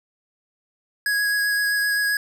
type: tone with vibrato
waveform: square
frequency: 1661.2 Hz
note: G#6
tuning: in tune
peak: -20 dBFS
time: 1.06-2.17 s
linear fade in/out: 2 ms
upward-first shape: sine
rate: 7.7 Hz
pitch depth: 11 cents each way
effects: none

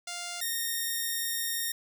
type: tone pair in turn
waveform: 5% pulse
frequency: 700 / 1845.7 Hz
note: F5 / A#6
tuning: +4 / -18 cents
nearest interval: octave + perfect fourth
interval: 1678 cents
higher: second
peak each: -24 / -19 dBFS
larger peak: second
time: 0.07-0.41 / 0.41-1.72 s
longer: second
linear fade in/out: 5 ms
effects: none

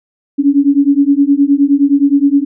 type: beating tone pair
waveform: sine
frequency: 277.2 / 286.8 Hz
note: C#4 / D4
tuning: 0 / -41 cents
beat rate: 9.6 Hz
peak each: -10 dBFS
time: 0.38-2.45 s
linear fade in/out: 20 ms
effects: none

